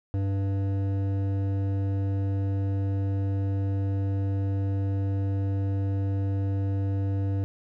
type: tone with hard clipping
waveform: triangle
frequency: 98 Hz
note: G2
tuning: in tune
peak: -26 dBFS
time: 0.14-7.44 s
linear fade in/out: 0 ms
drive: 15 dB
effects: none